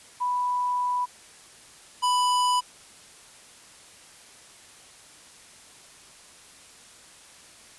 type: tone pair in turn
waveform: sine / square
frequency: 987.8 / 992.3 Hz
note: B5 / B5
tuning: 0 / +8 cents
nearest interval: unison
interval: 8 cents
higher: second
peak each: -23 / -21 dBFS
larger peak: second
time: 0.2-1.06 / 2.02-2.61 s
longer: first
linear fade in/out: 20 ms
effects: white hiss -50 dBFS RMS until 7.78 s + resampled to 24000 Hz

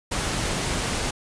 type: noise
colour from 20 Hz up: pink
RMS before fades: -26 dBFS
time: 0.11-1.11 s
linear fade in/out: 10 ms
effects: resampled to 22050 Hz

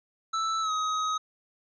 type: tone with pitch glide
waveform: square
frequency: 1319 to 1263.8 Hz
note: E6 to D#6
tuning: +1 to +27 cents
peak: -27 dBFS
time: 0.33-1.18 s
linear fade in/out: 10 ms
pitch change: -74 cents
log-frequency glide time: 0.61-0.71 s
effects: resampled to 16000 Hz

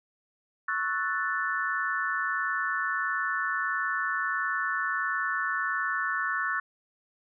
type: chord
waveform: sine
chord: F# minor seventh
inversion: second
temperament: equal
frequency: 1108.7 / 1318.5 / 1480 / 1760 Hz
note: C#6 / E6 / F#6 / A6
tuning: 0 / 0 / 0 / 0 cents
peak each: -33 / -34 / -31 / -31 dBFS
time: 0.68-6.6 s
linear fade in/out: 5 ms
effects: none

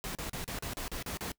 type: noise bursts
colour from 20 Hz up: pink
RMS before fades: -38 dBFS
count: 9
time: 0.04-1.318 s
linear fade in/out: 0 ms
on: 110 ms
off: 36 ms
effects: noise-tail reverb RT60 0.1 s tail -22 dB re dry

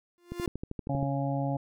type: tone with exponential growth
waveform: 45% pulse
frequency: 349.1 Hz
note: F4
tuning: 1 cent flat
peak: -27 dBFS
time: 0.18-0.46 s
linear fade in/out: 0 ms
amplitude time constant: 59 ms
type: click train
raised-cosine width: 3 ms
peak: -22 dBFS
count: 10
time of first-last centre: 0.32-1.029 s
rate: 12.7 Hz
type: harmonic tone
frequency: 138.59 Hz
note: C#3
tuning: in tune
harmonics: 1 / 2 / 4 / 5 / 6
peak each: -30 / -33 / -36 / -37 / -38 dBFS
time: 0.89-1.57 s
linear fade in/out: 5 ms
effects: none

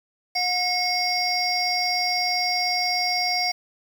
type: tone cluster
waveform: sine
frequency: 722 / 2173 / 4777 / 5560 Hz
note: F#5 / C#7 / D8 / F8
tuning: -43 / -35 / +29 / -9 cents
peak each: -26 dBFS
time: 0.35-3.52 s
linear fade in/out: 10 ms
effects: tanh soft clip ceiling -11 dBFS + 7-bit

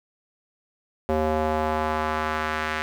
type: tone with band-pass filter sweep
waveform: square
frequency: 77.78 Hz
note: D#2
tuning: in tune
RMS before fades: -25 dBFS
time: 1.09-2.82 s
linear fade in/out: 0 ms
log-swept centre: 540 to 1800 Hz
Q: 1.4
effects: 8-bit

